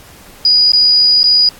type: tone with dropouts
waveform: sine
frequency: 4913 Hz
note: D#8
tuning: 23 cents flat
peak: -6 dBFS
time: 0.45-1.49 s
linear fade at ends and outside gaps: 2 ms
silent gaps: 0.72-0.733 / 1.232-1.24 s
effects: pink hiss -39 dBFS RMS until 1.59 s + AAC 64 kbps